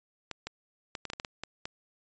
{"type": "clicks", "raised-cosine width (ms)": 0.2, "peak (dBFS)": -19, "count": 10, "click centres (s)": [0.313, 0.47, 0.952, 1.053, 1.101, 1.134, 1.199, 1.248, 1.436, 1.655], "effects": ["resampled to 16000 Hz"]}